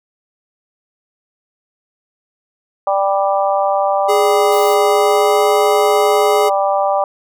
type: harmonic tone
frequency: 196.5 Hz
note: G3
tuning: 4 cents sharp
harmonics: 3 / 4 / 5 / 6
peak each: -16 / -16 / -22 / -22 dBFS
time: 2.87-7.04 s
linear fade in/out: 2 ms
type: tone with pitch glide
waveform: square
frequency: 415.3 to 419.2 Hz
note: G#4 to G#4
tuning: 0 to +16 cents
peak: -14 dBFS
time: 4.08-6.5 s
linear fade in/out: 20 ms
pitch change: +16 cents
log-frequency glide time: 4.85-5.45 s
type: noise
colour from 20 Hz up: blue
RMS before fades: -31 dBFS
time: 4.52-4.74 s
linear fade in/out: 0 ms
effects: none